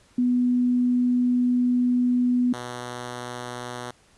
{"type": "tone pair in turn", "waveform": ["sine", "5% pulse"], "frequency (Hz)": [246.9, 122.88], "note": ["B3", "B2"], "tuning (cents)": [0, -8], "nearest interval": "octave", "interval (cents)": 1208, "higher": "first", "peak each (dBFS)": [-18, -21], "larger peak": "first", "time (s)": [[0.18, 2.53], [2.53, 3.91]], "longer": "first", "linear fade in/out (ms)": 5, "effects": ["pink hiss -58 dBFS RMS until 4.17 s", "resampled to 24000 Hz"]}